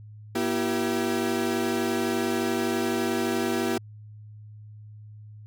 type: tone cluster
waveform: 35% pulse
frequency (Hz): 239.2 / 333.4 / 385.1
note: A#3 / E4 / G4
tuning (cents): +45 / +20 / -31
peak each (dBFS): -27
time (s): 0.35-3.78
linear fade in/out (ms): 5
effects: added 106 Hz sine -42 dBFS peak until 5.46 s